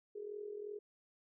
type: tone with amplitude modulation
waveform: sine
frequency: 415.3 Hz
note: G#4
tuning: in tune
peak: -39 dBFS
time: 0.15-0.79 s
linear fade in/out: 10 ms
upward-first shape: sine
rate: 42.8 Hz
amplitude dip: 70%
effects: none